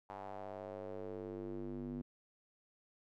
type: tone with band-pass filter sweep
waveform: square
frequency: 49.23 Hz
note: G1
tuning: 8 cents sharp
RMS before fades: -45 dBFS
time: 0.09-2.02 s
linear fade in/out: 10 ms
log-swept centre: 850 to 250 Hz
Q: 3.1
effects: none